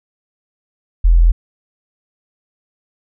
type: tone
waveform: sine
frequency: 42.12 Hz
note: E1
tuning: 38 cents sharp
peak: -6 dBFS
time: 1.04-1.32 s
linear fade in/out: 10 ms
effects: none